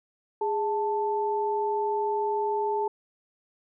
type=tone pair together; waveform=sine; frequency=413.4 / 880 Hz; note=G#4 / A5; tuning=-8 / 0 cents; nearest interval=octave + minor second; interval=1308 cents; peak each=-27 dBFS; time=0.41-2.88 s; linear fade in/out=5 ms; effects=none